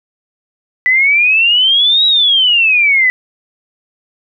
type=exponential two-way sweep; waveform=sine; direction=up then down; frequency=1975.5 to 3884 to 1975.5 Hz; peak=-7 dBFS; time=0.86-3.1 s; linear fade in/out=0 ms; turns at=2.06 s; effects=none